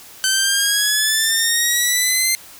10% pulse exponential sweep, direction up, 1532 to 2093 Hz, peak -6 dBFS, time 0.24-2.35 s, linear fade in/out 0 ms, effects white hiss -41 dBFS RMS until 2.59 s

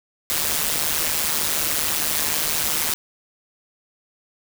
white noise with amplitude modulation, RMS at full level -19 dBFS, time 0.3-2.94 s, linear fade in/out 0 ms, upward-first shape sine, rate 153 Hz, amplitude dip 80%, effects none

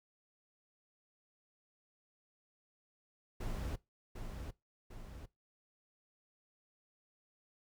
brown noise with echo, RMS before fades -39 dBFS, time 3.4-3.76 s, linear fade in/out 10 ms, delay 750 ms, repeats 2, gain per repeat -5 dB, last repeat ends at 5.26 s, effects noise-tail reverb RT60 0.2 s tail -20 dB re dry

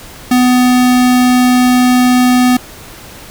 square tone, 249.8 Hz, B3, 20 cents sharp, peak -7 dBFS, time 0.31-2.57 s, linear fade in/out 5 ms, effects pink hiss -33 dBFS RMS until 3.3 s

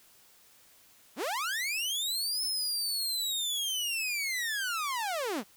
sawtooth linear two-way sweep, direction up then down, 174.61 to 5274 to 174.61 Hz, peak -27 dBFS, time 1.16-5.44 s, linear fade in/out 50 ms, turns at 2.44 s, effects white hiss -60 dBFS RMS until 5.56 s

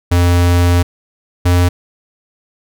square tone pair in turn, 87.7 / 88.51 Hz, F2 / F2, +8 / +24 cents, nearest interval unison, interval 16 cents, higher second, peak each -9 dBFS, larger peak neither, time 0.11-0.83 / 1.45-1.69 s, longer first, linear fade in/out 10 ms, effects none

